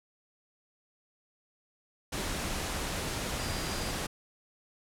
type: tone in noise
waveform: sine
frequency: 4800 Hz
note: D8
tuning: 37 cents sharp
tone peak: -44 dBFS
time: 3.39-3.92 s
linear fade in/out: 10 ms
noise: pink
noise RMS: -34 dBFS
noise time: 2.12-4.07 s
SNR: -13 dB
effects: low-pass 11000 Hz 12 dB/octave